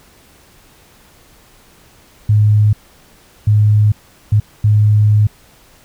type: tone bursts at uneven times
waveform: sine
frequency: 105.5 Hz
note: G#2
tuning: 28 cents sharp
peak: -7 dBFS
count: 4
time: 2.29-2.73 / 3.47-3.92 / 4.32-4.4 / 4.64-5.27 s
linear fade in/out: 5 ms
effects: pink hiss -47 dBFS RMS until 5.84 s